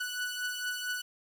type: beating tone pair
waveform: sawtooth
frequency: 1480 / 1484.4 Hz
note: F#6 / F#6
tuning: 0 / +5 cents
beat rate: 4.4 Hz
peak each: -31 / -35 dBFS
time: 0-1.02 s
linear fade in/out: 10 ms
effects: 10-bit